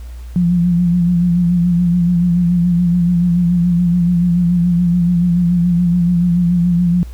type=tone with vibrato; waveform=sine; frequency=174.61 Hz; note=F3; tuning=in tune; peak=-10 dBFS; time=0.36-7.03 s; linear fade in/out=0 ms; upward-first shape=sine; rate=7 Hz; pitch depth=44 cents each way; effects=added 60 Hz sine -27 dBFS peak until 7.13 s + pink hiss -47 dBFS RMS until 7.13 s